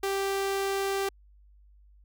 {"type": "tone", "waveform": "sawtooth", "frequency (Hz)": 392, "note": "G4", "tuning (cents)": 0, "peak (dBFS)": -23, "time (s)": [0.03, 1.09], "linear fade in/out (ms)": 5, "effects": ["added 50 Hz sine -54 dBFS peak until 2.04 s"]}